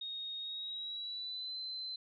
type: tone with pitch glide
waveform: sine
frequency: 3729 to 4067 Hz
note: A#7 to C8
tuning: 0 to -50 cents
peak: -39 dBFS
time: 0.01-1.96 s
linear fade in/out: 5 ms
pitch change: +150 cents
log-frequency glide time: 0.39-1.57 s
effects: none